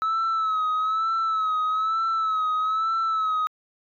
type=tone with vibrato; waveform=sine; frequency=1296 Hz; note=E6; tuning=30 cents flat; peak=-19 dBFS; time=0.02-3.47 s; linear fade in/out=0 ms; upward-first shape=sine; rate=1.1 Hz; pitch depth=52 cents each way; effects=tanh soft clip ceiling -20 dBFS